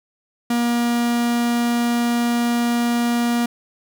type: tone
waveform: 45% pulse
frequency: 237.8 Hz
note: A#3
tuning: 35 cents sharp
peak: -17 dBFS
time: 0.5-3.46 s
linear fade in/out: 5 ms
effects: none